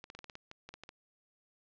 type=clicks; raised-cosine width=0.2 ms; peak=-29 dBFS; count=12; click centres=0.041 / 0.101 / 0.15 / 0.19 / 0.243 / 0.298 / 0.354 / 0.514 / 0.69 / 0.74 / 0.836 / 0.891 s; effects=low-pass 5000 Hz 12 dB/octave